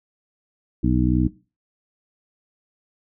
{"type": "harmonic tone", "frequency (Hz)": 62, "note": "B1", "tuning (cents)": 7, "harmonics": [1, 2, 3, 4, 5], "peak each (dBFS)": [-23, -23, -23, -23, -23], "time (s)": [0.83, 1.28], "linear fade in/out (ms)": 10, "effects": ["noise-tail reverb RT60 0.3 s tail -18 dB re dry"]}